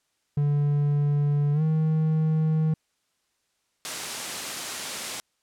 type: tone with pitch glide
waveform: triangle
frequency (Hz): 145.2 to 157.43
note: D3 to D#3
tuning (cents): -19 to +21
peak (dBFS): -18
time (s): 0.37-2.74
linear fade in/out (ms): 5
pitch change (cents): +140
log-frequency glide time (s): 1.53-1.62
type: high-pass noise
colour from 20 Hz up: white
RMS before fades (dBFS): -31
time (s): 3.85-5.2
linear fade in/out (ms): 0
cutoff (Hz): 130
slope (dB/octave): 12
effects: white hiss -73 dBFS RMS until 5.42 s + low-pass 9000 Hz 12 dB/octave